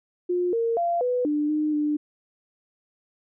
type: tone with pitch steps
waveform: sine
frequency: 356.3 / 460.9 / 688 / 495.7 / 297.2 / 304.2 / 298.2 Hz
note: F4 / A#4 / F5 / B4 / D4 / D#4 / D4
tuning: +35 / -20 / -26 / +6 / +21 / -39 / +27 cents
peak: -21 dBFS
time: 0.29-1.97 s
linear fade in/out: 10 ms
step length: 240 ms
effects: none